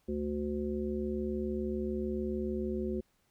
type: harmonic tone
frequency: 73.42 Hz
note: D2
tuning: in tune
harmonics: 1 / 3 / 5 / 7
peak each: -40 / -35 / -35 / -43 dBFS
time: 0.08-3.01 s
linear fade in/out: 10 ms
effects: pink hiss -73 dBFS RMS until 3.3 s